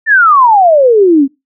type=exponential sweep; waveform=sine; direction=down; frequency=1820 to 261.6 Hz; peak=-3 dBFS; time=0.06-1.28 s; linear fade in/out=50 ms; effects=noise-tail reverb RT60 0.2 s tail -20 dB re dry